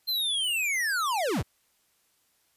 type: linear sweep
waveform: square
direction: down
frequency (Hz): 4186 to 40.11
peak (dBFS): -26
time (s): 0.07-1.43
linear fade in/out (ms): 20
effects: white hiss -69 dBFS RMS until 2.56 s + resampled to 32000 Hz